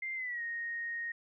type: tone with pitch glide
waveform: sine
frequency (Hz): 2093 to 1864.7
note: C7 to A#6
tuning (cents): 0 to 0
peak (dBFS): -35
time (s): 0.02-1.12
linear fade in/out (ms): 5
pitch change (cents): -200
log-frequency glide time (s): 0.15-0.42
effects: none